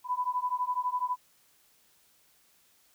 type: beating tone pair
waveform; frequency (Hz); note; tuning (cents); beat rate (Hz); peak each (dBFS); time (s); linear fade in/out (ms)
sine; 990 / 1002; B5 / B5; +4 / +25; 12; -31; 0.04-1.17; 50
effects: white hiss -65 dBFS RMS until 2.94 s